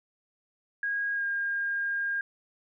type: tone with pitch glide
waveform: sine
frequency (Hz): 1638 to 1613.6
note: G#6 to G6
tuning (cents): -24 to +50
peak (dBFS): -27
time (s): 0.83-2.21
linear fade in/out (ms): 2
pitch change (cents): -26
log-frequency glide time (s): 1.14-1.24
effects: none